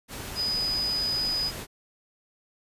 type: tone in noise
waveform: sine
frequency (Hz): 4978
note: D#8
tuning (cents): 0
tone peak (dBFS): -25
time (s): 0.35-1.52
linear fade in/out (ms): 50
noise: pink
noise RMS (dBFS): -37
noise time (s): 0.08-1.67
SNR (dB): +9
effects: resampled to 32000 Hz